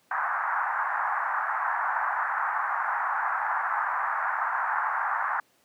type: band-pass noise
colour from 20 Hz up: pink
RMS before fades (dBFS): -28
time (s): 0.11-5.4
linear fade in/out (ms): 2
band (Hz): 800 to 1700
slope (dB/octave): 48
effects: pink hiss -65 dBFS RMS until 5.64 s + high-pass 200 Hz 12 dB/octave